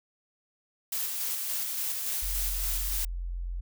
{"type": "noise with tremolo", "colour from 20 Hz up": "blue", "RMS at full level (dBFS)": -31, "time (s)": [0.92, 3.05], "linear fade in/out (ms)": 5, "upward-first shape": "square", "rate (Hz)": 3.5, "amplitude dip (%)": 25}
{"type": "tone", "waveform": "sine", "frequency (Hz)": 43.74, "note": "F1", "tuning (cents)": 3, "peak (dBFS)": -31, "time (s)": [2.22, 3.61], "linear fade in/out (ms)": 10}
{"effects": []}